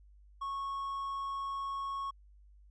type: tone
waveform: triangle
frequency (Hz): 1101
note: C#6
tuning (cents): -12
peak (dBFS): -33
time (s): 0.41-2.11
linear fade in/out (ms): 10
effects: added 50 Hz sine -56 dBFS peak until 2.7 s + resampled to 22050 Hz